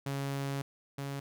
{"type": "tone pair in turn", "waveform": "sawtooth", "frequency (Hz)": [138.59, 139.33], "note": ["C#3", "C#3"], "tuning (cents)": [0, 9], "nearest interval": "unison", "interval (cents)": 9, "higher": "second", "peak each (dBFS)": [-29, -32], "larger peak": "first", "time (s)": [[0.06, 0.62], [0.98, 1.2]], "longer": "first", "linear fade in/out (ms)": 5, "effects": []}